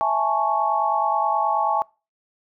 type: chord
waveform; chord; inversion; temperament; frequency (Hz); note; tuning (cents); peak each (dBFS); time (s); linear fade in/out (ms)
sine; A major seventh; second; equal; 659.3 / 830.6 / 880 / 1108.7; E5 / G#5 / A5 / C#6; 0 / 0 / 0 / 0; -26 / -22 / -24 / -24; 0.01-1.82; 0
effects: noise-tail reverb RT60 0.3 s tail -24 dB re dry